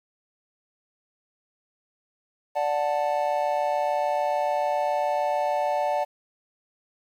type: chord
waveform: triangle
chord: D major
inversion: none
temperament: just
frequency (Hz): 587.3 / 734.2 / 881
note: D5 / F#5 / A5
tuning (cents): 0 / -14 / +2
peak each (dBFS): -24 / -25 / -26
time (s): 2.55-6.05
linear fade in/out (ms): 20
effects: 9-bit